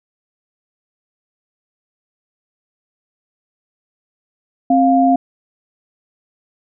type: tone pair together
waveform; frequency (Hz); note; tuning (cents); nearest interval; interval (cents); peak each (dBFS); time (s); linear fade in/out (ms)
sine; 265.5 / 702; C4 / F5; +25 / +9; octave + perfect fourth; 1684; -12; 4.7-5.16; 5
effects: none